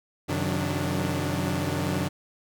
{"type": "tone cluster", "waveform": "sawtooth", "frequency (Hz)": [92.8, 134.4, 155.1, 183.5, 292.7], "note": ["F#2", "C3", "D#3", "F#3", "D4"], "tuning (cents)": [6, 47, -5, -14, -6], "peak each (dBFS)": -28, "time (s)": [0.28, 2.09], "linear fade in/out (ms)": 20, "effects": []}